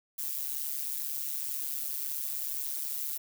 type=noise with amplitude modulation; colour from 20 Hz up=violet; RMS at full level=-31 dBFS; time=0.18-3.18 s; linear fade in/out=10 ms; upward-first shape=sine; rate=142 Hz; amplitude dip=85%; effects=none